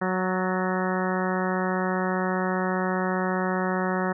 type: harmonic tone with a mistuned harmonic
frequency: 185 Hz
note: F#3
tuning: in tune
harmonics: 1 / 2 / 3 / 4 / 5 / 6 / 7 / 8 / 9 / 10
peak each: -27 / -30 / -32 / -33 / -34 / -35 / -35 / -36 / -37 / -37 dBFS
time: 0.01-4.13 s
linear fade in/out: 10 ms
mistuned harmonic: 9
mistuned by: +43 cents
effects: none